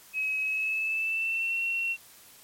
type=tone with pitch glide; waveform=sine; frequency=2555 to 2723 Hz; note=D#7 to F7; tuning=+45 to -44 cents; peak=-26 dBFS; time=0.13-1.97 s; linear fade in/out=50 ms; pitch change=+111 cents; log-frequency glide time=0.42-1.61 s; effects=white hiss -53 dBFS RMS until 2.43 s + MP3 64 kbps

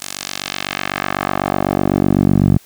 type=tone with band-pass filter sweep; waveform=10% pulse; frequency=48 Hz; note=G1; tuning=36 cents flat; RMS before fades=-17 dBFS; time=0-2.58 s; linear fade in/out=10 ms; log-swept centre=8500 to 140 Hz; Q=1; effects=white hiss -47 dBFS RMS until 2.65 s

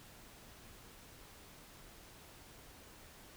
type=silence; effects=pink hiss -57 dBFS RMS until 3.36 s

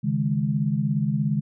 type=chord; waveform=sine; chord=C# suspended second; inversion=none; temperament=equal; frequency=138.59 / 155.56 / 207.7 Hz; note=C#3 / D#3 / G#3; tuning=0 / 0 / 0 cents; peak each=-25 dBFS; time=0.03-1.41 s; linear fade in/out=20 ms; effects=none

